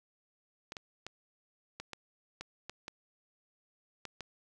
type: clicks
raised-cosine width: 0.2 ms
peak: -24 dBFS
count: 10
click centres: 0.721 / 0.768 / 1.066 / 1.8 / 1.933 / 2.41 / 2.696 / 2.881 / 4.053 / 4.207 s
effects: none